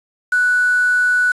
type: tone with quantisation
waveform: sine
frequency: 1480 Hz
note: F#6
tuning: in tune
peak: -12 dBFS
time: 0.32-1.32 s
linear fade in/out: 5 ms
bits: 5
effects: resampled to 22050 Hz